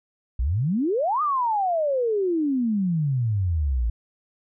sine exponential two-way sweep, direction up then down, 54.4 to 1244.5 to 54.4 Hz, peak -20 dBFS, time 0.39-3.9 s, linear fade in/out 5 ms, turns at 1.22 s, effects none

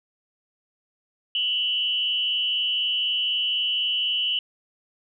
sine tone with amplitude modulation, 2960 Hz, F#7, in tune, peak -18 dBFS, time 1.35-4.39 s, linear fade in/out 2 ms, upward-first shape sine, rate 224 Hz, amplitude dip 75%, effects none

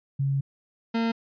sine / 40% pulse tone pair in turn, 137.8 / 228.7 Hz, C#3 / A#3, -10 / -33 cents, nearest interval major sixth, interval 877 cents, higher second, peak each -22 dBFS, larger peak neither, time 0.19-0.41 / 0.94-1.12 s, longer first, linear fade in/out 10 ms, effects resampled to 11025 Hz

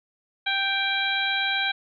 harmonic tone with a mistuned harmonic, 784 Hz, G5, in tune, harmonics 1 / 2 / 3 / 4 / 5, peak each -31 / -27 / -28 / -30 / -29 dBFS, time 0.46-1.72 s, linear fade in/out 10 ms, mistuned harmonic 4, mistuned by +53 cents, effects none

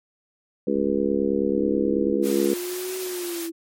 harmonic tone, 69.3 Hz, C#2, in tune, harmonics 3 / 4 / 5 / 6 / 7, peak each -26 / -26 / -26 / -26 / -26 dBFS, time 0.67-2.54 s, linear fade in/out 5 ms
click train, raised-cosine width 3 ms, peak -28 dBFS, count 51, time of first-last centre 0.76-2.126 s, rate 36.6 Hz
sine exponential two-way sweep, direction up then down, 306.9 to 373.7 to 328.7 Hz, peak -28 dBFS, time 1.56-3.52 s, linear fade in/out 20 ms, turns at 2.98 s
white high-pass noise, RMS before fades -34 dBFS, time 2.22-3.5 s, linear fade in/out 50 ms, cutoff 240 Hz, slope 48 dB/octave
effects MP3 64 kbps

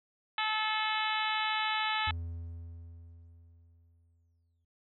harmonic tone, 433.5 Hz, A4, 26 cents flat, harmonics 2 / 3 / 4 / 5 / 6 / 7 / 8 / 9, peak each -34 / -36 / -37 / -38 / -39 / -39 / -40 / -41 dBFS, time 0.38-2.11 s, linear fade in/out 2 ms
triangle tone with exponential decay, 84 Hz, E2, 33 cents sharp, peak -31 dBFS, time 2.07-4.65 s, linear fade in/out 5 ms, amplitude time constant 560 ms
effects none

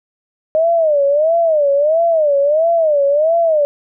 sine tone with vibrato, 615 Hz, D#5, 20 cents flat, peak -10 dBFS, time 0.55-3.65 s, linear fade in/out 0 ms, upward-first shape sine, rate 1.5 Hz, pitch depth 170 cents each way, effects none

